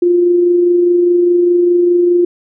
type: tone with amplitude modulation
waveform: sine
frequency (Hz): 351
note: F4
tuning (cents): +9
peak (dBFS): -6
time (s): 0.02-2.25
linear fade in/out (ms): 5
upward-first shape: sine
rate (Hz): 24.9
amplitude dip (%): 30
effects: none